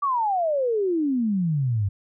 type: exponential sweep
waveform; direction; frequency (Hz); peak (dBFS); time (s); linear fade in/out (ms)
sine; down; 1174.7 to 94.8; -20; 0.02-1.89; 10
effects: none